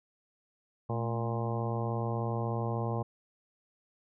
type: harmonic tone with a mistuned harmonic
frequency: 116.54 Hz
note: A#2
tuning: in tune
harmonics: 1 / 2 / 3 / 4 / 5 / 6 / 7 / 8 / 9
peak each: -32 / -39 / -41 / -39 / -41 / -43 / -41 / -46 / -43 dBFS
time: 0.89-3.03 s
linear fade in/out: 10 ms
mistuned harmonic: 2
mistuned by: -73 cents
effects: none